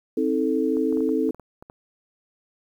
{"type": "chord", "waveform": "sine", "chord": "A diminished", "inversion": "first", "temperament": "just", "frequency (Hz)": [264, 316.8, 440], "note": ["C4", "Eb4", "A4"], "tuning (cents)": [16, 31, 0], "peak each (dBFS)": -24, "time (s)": [0.17, 1.31], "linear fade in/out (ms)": 5}
{"type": "clicks", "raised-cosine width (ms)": 1, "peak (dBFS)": -28, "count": 10, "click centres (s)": [0.769, 0.926, 0.972, 1.006, 1.091, 1.292, 1.346, 1.397, 1.625, 1.699]}
{"effects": ["9-bit"]}